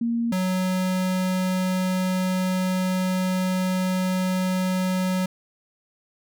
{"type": "tone pair in turn", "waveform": ["sine", "square"], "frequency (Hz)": [233.3, 185.17], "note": ["A#3", "F#3"], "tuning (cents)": [2, 2], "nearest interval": "major third", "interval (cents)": 400, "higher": "first", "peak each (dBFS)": [-21, -22], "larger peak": "first", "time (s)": [[0.01, 0.32], [0.32, 5.26]], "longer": "second", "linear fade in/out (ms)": 5, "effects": []}